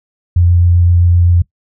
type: tone with vibrato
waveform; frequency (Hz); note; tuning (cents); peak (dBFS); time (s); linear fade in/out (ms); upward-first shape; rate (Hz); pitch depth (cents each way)
sine; 87.2; F2; -2; -6; 0.36-1.42; 5; sine; 7.7; 11
effects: noise-tail reverb RT60 0.1 s tail -20 dB re dry

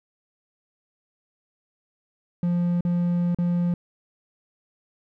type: tone with dropouts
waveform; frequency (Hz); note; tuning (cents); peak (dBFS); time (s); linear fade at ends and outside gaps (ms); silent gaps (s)
triangle; 174.61; F3; 0; -18; 2.43-3.74; 2; 2.808-2.85 / 3.347-3.386
effects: none

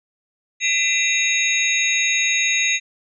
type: tone cluster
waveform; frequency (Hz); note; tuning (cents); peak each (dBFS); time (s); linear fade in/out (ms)
sine; 2027 / 2408 / 2682 / 3785 / 6530; B6 / D7 / E7 / A#7 / G#8; +45 / +43 / +29 / +26 / -30; -23; 0.6-2.8; 50
effects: none

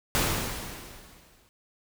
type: noise with exponential decay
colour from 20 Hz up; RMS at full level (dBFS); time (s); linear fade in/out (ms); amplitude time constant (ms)
pink; -23; 0.15-1.49; 0; 290
effects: none

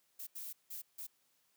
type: noise bursts at uneven times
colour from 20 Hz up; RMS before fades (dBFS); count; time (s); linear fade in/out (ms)
violet; -45; 4; 0.19-0.27 / 0.35-0.53 / 0.7-0.82 / 0.98-1.07; 10
effects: white hiss -75 dBFS RMS until 1.56 s + high-pass 100 Hz 12 dB/octave

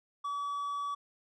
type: tone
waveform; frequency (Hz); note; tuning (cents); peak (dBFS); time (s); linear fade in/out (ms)
triangle; 1143; D6; -47; -31; 0.24-0.95; 10
effects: resampled to 22050 Hz

